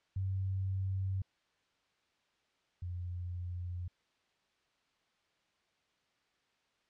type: tone pair in turn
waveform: sine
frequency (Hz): 95.5 / 88.65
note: G2 / F2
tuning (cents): -45 / +26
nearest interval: minor second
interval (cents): 129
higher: first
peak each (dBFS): -32 / -37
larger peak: first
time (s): 0.16-1.22 / 2.82-3.88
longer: neither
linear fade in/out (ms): 5
effects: white hiss -75 dBFS RMS until 6.89 s + low-pass 4000 Hz 12 dB/octave